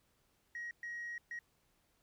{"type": "tone bursts at uneven times", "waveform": "sine", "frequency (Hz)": 1893, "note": "A#6", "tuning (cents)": 26, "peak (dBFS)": -39, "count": 3, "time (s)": [[0.55, 0.71], [0.83, 1.18], [1.31, 1.39]], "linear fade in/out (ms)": 2, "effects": ["tanh soft clip ceiling -38 dBFS", "pink hiss -75 dBFS RMS until 2.02 s"]}